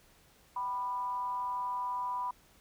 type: tone with frequency modulation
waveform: sine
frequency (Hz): 987.8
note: B5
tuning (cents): 0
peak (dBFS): -32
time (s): 0.56-2.31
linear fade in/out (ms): 5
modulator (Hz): 216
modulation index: 0.38
effects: pink hiss -63 dBFS RMS until 2.6 s